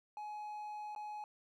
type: tone with dropouts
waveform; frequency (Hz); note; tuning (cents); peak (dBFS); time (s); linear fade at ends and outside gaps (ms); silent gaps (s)
triangle; 842; G#5; +24; -40; 0.17-1.24; 1; 0.95-0.961
effects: none